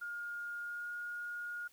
sine tone with pitch glide, 1419 to 1430.5 Hz, F6 to F6, +27 to +41 cents, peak -39 dBFS, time 0.01-1.68 s, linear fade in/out 10 ms, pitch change +14 cents, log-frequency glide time 0.6-0.9 s, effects white hiss -66 dBFS RMS until 1.72 s

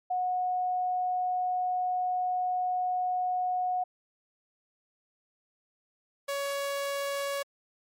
sine / sawtooth tone pair in turn, 730 / 560.5 Hz, F#5 / C#5, -24 / +19 cents, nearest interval perfect fourth, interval 457 cents, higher first, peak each -26 dBFS, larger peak neither, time 0.1-3.84 / 6.28-7.43 s, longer first, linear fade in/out 10 ms, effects MP3 64 kbps

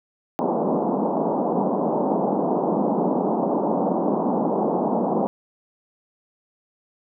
pink band-pass noise, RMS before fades -22 dBFS, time 0.39-5.27 s, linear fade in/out 0 ms, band 180 to 950 Hz, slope 48 dB/octave, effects none

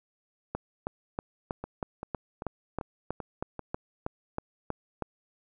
two click trains, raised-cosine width 1 ms, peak -22 / -17 dBFS, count 6 / 15, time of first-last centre 1.64-3.593 / 0.55-5.023 s, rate 2.56 / 3.13 Hz, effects none

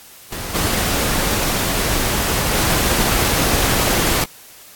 pink noise with level steps, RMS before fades -27 / -19 / -17 dBFS, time 0.32-4.24 s, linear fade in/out 2 ms, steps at 0.54 / 2.54 s, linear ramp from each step 20 ms, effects white hiss -42 dBFS RMS until 4.75 s + AAC 64 kbps

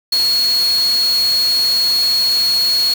sine tone in noise, 4327 Hz, C#8, 43 cents flat, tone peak -12 dBFS, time 0.12-2.94 s, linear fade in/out 5 ms, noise white, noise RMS -26 dBFS, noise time 0.12-2.94 s, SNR +11 dB, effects none

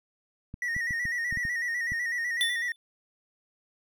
clicks, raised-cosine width 5 ms, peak -26 dBFS, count 8, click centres 0.541 / 0.765 / 0.908 / 1.054 / 1.326 / 1.373 / 1.452 / 1.92 s
triangle tone with vibrato, 1900 Hz, A#6, 33 cents sharp, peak -26 dBFS, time 0.62-2.72 s, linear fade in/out 2 ms, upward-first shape square, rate 8 Hz, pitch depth 47 cents each way
square tone with exponential decay, 3503 Hz, A7, 8 cents flat, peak -22 dBFS, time 2.41-2.76 s, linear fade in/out 0 ms, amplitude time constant 76 ms
effects none

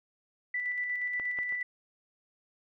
sine tone with tremolo, 1977 Hz, B6, 1 cent sharp, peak -29 dBFS, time 0.54-1.63 s, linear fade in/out 5 ms, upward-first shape square, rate 8.4 Hz, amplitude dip 30%
clicks, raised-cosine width 0.5 ms, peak -27 / -27 / -34 dBFS, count 3, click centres 1.198 / 1.388 / 1.524 s
effects none

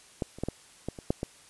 clicks, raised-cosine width 2 ms, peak -15 / -30 / -16 / -17 / -18 / -27 / -11 / -17 dBFS, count 8, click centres 0.222 / 0.386 / 0.436 / 0.486 / 0.886 / 0.988 / 1.105 / 1.231 s, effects white hiss -55 dBFS RMS until 1.49 s + resampled to 24000 Hz

